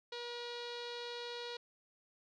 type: tone with low-pass filter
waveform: sawtooth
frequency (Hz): 479.1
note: A#4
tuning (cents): +47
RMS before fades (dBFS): -44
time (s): 0.12-1.57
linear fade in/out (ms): 5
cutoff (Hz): 4100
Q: 4.8
effects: none